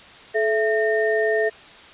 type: tone cluster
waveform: sine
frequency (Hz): 432.4 / 665 / 1826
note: A4 / E5 / A#6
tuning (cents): -30 / +15 / -36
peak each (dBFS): -20 / -23 / -24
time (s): 0.34-1.5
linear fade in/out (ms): 20
effects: white hiss -44 dBFS RMS until 1.93 s + resampled to 8000 Hz